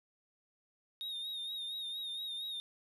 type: tone with vibrato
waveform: triangle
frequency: 3713 Hz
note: A#7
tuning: 8 cents flat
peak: -37 dBFS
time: 1.01-2.6 s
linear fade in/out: 0 ms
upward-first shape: sine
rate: 4.3 Hz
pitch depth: 52 cents each way
effects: none